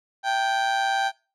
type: tone with amplitude modulation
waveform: 30% pulse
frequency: 784 Hz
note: G5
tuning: in tune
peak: -16 dBFS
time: 0.23-1.12 s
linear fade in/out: 50 ms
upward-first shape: sine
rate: 118 Hz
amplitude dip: 55%
effects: noise-tail reverb RT60 0.3 s tail -20 dB re dry + low-pass 5000 Hz 12 dB/octave